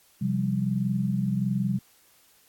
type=chord; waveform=sine; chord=C suspended fourth; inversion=none; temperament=equal; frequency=130.81 / 174.61 / 196 Hz; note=C3 / F3 / G3; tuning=0 / 0 / 0 cents; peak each=-28 / -30 / -26 dBFS; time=0.21-1.79 s; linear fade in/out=10 ms; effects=white hiss -60 dBFS RMS until 2.48 s + AAC 64 kbps